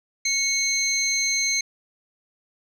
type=tone cluster; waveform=sine; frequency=2204 / 4145 / 6320 Hz; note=C#7 / C8 / G8; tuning=-11 / -17 / +13 cents; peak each=-24 / -25 / -23 dBFS; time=0.25-1.61 s; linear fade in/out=5 ms; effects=tanh soft clip ceiling -14 dBFS